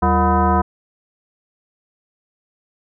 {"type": "tone with frequency modulation", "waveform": "sine", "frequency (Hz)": 459, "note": "A#4", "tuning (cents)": -27, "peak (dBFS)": -12, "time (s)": [0.02, 0.62], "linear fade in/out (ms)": 10, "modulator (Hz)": 268, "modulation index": 2.8, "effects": []}